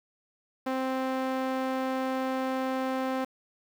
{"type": "tone with band-pass filter", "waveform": "sawtooth", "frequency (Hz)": 261.6, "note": "C4", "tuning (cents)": 0, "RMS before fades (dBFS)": -30, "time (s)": [0.66, 3.25], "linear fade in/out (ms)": 10, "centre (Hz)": 720, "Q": 0.61, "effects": ["8-bit"]}